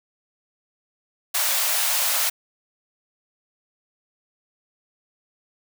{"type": "high-pass noise", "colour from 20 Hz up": "white", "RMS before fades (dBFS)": -22, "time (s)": [1.34, 2.3], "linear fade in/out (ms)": 10, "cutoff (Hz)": 550, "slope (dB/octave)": 96, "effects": []}